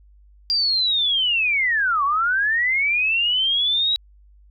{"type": "linear two-way sweep", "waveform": "sine", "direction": "down then up", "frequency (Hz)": [4805, 1089, 3880], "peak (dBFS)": -17, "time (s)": [0.5, 3.96], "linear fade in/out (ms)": 0, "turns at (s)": 2.04, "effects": ["added 50 Hz sine -48 dBFS peak until 4.5 s"]}